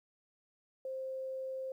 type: tone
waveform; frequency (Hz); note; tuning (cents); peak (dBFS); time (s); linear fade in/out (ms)
sine; 526; C5; +9; -37; 0.85-1.72; 2
effects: 12-bit